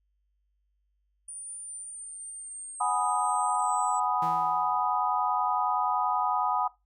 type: linear sweep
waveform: sine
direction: down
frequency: 9397 to 7860 Hz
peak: -38 dBFS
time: 1.28-4 s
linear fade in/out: 5 ms
type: chord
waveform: sine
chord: G# minor seventh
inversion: third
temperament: equal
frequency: 740 / 830.6 / 987.8 / 1244.5 Hz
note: F#5 / G#5 / B5 / D#6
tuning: 0 / 0 / 0 / 0 cents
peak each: -30 dBFS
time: 2.8-6.68 s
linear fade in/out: 10 ms
type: tone with exponential decay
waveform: sawtooth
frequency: 164.8 Hz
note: E3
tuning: in tune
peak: -32 dBFS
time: 4.22-5.01 s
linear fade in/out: 5 ms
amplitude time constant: 170 ms
effects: noise-tail reverb RT60 0.2 s tail -18 dB re dry + added 50 Hz sine -70 dBFS peak until 6.85 s